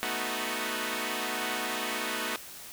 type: chord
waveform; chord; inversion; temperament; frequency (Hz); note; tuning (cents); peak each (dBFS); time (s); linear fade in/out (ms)
5% pulse; B dominant seventh; third; equal; 220 / 246.9 / 311.1 / 370; A3 / B3 / D#4 / F#4; 0 / 0 / 0 / 0; -25; 0.03-2.36; 0
effects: white hiss -45 dBFS RMS until 2.72 s